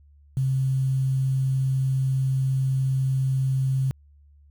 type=tone with quantisation; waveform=sine; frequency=132.8 Hz; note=C3; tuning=26 cents sharp; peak=-20 dBFS; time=0.37-3.91 s; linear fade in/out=0 ms; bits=8; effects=added 72 Hz sine -51 dBFS peak until 4.5 s